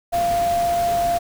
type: tone in noise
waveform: sine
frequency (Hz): 692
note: F5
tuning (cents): -16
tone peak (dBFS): -17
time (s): 0.12-1.19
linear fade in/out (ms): 20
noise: pink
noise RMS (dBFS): -31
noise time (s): 0.12-1.19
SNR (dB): +11
effects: none